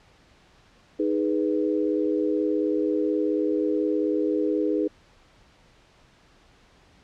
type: chord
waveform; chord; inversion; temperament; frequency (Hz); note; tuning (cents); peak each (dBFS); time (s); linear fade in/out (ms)
sine; G# minor; second; equal; 311.1 / 415.3 / 493.9; D#4 / G#4 / B4; 0 / 0 / 0; -24 / -26 / -28; 0.99-4.88; 10
effects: pink hiss -57 dBFS RMS until 7.03 s + low-pass 5000 Hz 12 dB/octave